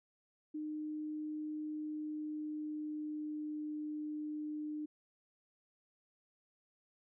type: tone with pitch glide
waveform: sine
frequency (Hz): 305.3 to 302.3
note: D#4 to D#4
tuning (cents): -33 to -50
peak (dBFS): -38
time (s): 0.54-4.86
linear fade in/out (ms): 10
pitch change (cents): -17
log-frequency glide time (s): 1.62-3.72
effects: none